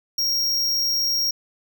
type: tone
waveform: square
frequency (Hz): 5588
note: F8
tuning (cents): 0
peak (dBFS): -20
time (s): 0.18-1.31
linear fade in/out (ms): 5
effects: none